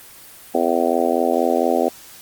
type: harmonic tone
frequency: 84.3 Hz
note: E2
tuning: 39 cents sharp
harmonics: 3 / 4 / 5 / 6 / 7 / 8 / 9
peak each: -23 / -23 / -23 / -23 / -23 / -23 / -23 dBFS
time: 0.54-1.89 s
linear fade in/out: 10 ms
effects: white hiss -42 dBFS RMS until 2.21 s + Opus 24 kbps